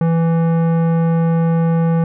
sine tone with tanh clipping, 165.6 Hz, E3, 8 cents sharp, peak -14 dBFS, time 0.01-2.04 s, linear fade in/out 2 ms, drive 15 dB, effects none

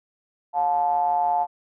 triangle ring-modulated tone, 79 Hz, D#2, 27 cents sharp, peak -14 dBFS, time 0.53-1.47 s, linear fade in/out 50 ms, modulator 793 Hz, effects none

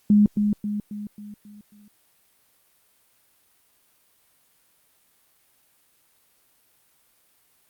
sine tone with echo, 207.7 Hz, G#3, in tune, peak -12 dBFS, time 0.1-0.26 s, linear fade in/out 2 ms, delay 270 ms, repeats 6, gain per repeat -6 dB, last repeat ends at 1.88 s, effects white hiss -63 dBFS RMS until 7.69 s + Opus 48 kbps

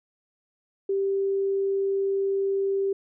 sine tone, 392 Hz, G4, in tune, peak -22 dBFS, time 0.89-2.93 s, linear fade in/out 5 ms, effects none

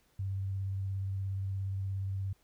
sine tone with vibrato, 96.9 Hz, G2, 20 cents flat, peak -32 dBFS, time 0.19-2.33 s, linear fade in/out 5 ms, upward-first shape sine, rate 17 Hz, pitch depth 17 cents each way, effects pink hiss -70 dBFS RMS until 2.43 s

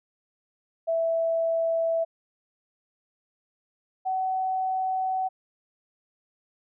sine tone pair in turn, 659.3 / 753.8 Hz, E5 / F#5, 0 / +32 cents, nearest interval major second, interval 232 cents, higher second, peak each -22 / -24 dBFS, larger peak first, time 0.87-2.05 / 4.05-5.29 s, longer second, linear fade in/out 20 ms, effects none

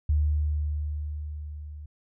sine tone with level ramp, 74.9 Hz, D2, 35 cents sharp, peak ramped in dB -19 to -38 dBFS, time 0.09-1.86 s, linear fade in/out 5 ms, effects none

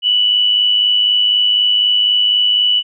sine tone with amplitude modulation, 2960 Hz, F#7, in tune, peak -8 dBFS, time 0.02-2.83 s, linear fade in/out 50 ms, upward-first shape sine, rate 104 Hz, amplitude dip 45%, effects none

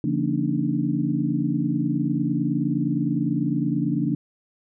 sine tone cluster, 142.9 / 171.9 / 231.2 / 281.7 / 301.5 Hz, D3 / F3 / A#3 / C#4 / D4, -47 / -27 / -14 / +28 / +46 cents, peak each -27 dBFS, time 0.04-4.15 s, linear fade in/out 2 ms, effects none

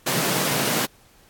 pink high-pass noise, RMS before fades -23 dBFS, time 0.06-0.86 s, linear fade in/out 10 ms, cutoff 120 Hz, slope 96 dB/octave, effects pink hiss -55 dBFS RMS until 1.29 s + AAC 64 kbps

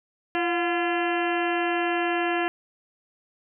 harmonic tone with a mistuned harmonic, 342.3 Hz, F4, 35 cents flat, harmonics 1 / 2 / 3 / 4 / 5 / 6 / 7 / 8 / 9, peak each -26 / -28 / -34 / -35 / -31 / -37 / -38 / -34 / -40 dBFS, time 0.35-2.48 s, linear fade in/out 0 ms, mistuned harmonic 2, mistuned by +64 cents, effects none

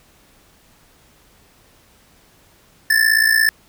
square ring-modulated tone, 1760 Hz, A6, in tune, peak -10 dBFS, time 2.9-3.49 s, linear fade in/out 0 ms, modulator 28.6 Hz, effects pink hiss -53 dBFS RMS until 3.68 s

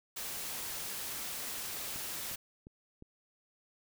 white noise, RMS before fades -40 dBFS, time 0.16-2.36 s, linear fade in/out 10 ms
click train, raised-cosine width 3 ms, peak -37 dBFS, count 4, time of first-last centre 1.96-3.024 s, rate 2.82 Hz
effects none

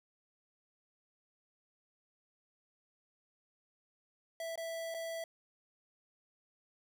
square tone with dropouts, 659.3 Hz, E5, in tune, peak -39 dBFS, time 4.4-5.24 s, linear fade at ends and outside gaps 2 ms, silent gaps 4.557-4.576 / 4.942-4.946 s, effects none

